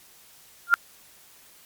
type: tone with exponential growth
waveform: sine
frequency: 1396.9 Hz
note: F6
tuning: in tune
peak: -8 dBFS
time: 0.67-0.74 s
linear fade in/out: 0 ms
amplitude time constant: 15 ms
effects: white hiss -53 dBFS RMS until 1.65 s + MP3 96 kbps